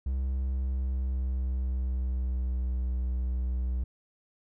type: tone with pitch glide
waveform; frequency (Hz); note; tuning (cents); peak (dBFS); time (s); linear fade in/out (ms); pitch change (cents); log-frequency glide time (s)
triangle; 65.7 to 62.41; C2 to B1; +8 to +19; -25; 0.06-3.84; 5; -89; 0.21-2.85
effects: none